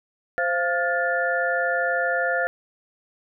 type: tone cluster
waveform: sine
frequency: 522 / 689 / 1421 / 1753 Hz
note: C5 / F5 / F6 / A6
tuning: -4 / -24 / +30 / -7 cents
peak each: -26 dBFS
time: 0.38-2.47 s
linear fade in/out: 0 ms
effects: none